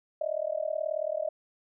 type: tone with amplitude modulation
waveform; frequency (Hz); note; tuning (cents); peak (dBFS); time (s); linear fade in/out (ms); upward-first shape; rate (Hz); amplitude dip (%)
sine; 622.3; D#5; 0; -24; 0.21-1.29; 5; sine; 38.5; 100
effects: none